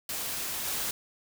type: noise with level steps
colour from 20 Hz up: white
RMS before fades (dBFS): -34 / -32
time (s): 0.09-0.91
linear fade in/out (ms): 2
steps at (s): 0.65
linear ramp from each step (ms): 2
effects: none